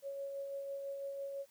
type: tone with tremolo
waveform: sine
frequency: 554.4 Hz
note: C#5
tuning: in tune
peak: -38 dBFS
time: 0.02-1.46 s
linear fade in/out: 50 ms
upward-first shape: sine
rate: 6 Hz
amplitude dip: 30%
effects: white hiss -68 dBFS RMS until 1.5 s + high-pass 60 Hz 12 dB/octave